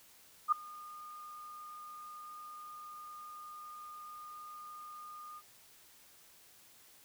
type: tone with ADSR envelope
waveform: sine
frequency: 1220 Hz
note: D#6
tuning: 34 cents flat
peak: -22 dBFS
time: 0.48-5.42 s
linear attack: 41 ms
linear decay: 5 ms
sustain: -24 dB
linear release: 48 ms
effects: white hiss -61 dBFS RMS until 7.04 s